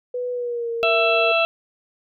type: tone with pitch glide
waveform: sine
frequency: 493.9 to 463.5 Hz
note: B4 to A#4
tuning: 0 to -10 cents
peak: -23 dBFS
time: 0.14-1.32 s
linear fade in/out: 5 ms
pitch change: -110 cents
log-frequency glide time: 0.32-0.71 s
type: harmonic tone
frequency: 665 Hz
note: E5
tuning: 15 cents sharp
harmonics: 1 / 2 / 4 / 5 / 6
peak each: -19 / -24 / -20 / -29 / -32 dBFS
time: 0.83-1.45 s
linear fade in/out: 0 ms
effects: none